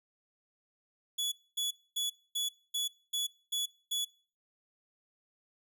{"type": "tone bursts", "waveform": "sawtooth", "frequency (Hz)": 3405, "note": "G#7", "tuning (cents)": 42, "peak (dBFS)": -28, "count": 8, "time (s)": [1.18, 4.05], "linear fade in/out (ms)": 10, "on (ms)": 140, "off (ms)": 250, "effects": ["noise-tail reverb RT60 0.4 s tail -21 dB re dry"]}